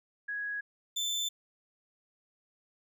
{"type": "tone pair in turn", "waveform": ["sine", "30% pulse"], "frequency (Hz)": [1664, 3536], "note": ["G#6", "A7"], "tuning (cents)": [3, 8], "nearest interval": "octave + minor second", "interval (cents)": 1305, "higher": "second", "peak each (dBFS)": [-33, -28], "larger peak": "second", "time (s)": [[0.28, 0.61], [0.96, 1.29]], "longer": "neither", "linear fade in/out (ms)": 10, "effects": []}